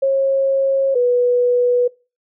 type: tone pair in turn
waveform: sine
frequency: 542 / 490.1 Hz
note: C#5 / B4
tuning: -39 / -13 cents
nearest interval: major second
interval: 174 cents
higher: first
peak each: -12 dBFS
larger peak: neither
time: 0.02-0.95 / 0.95-1.88 s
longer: neither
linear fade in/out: 10 ms
effects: noise-tail reverb RT60 0.3 s tail -22 dB re dry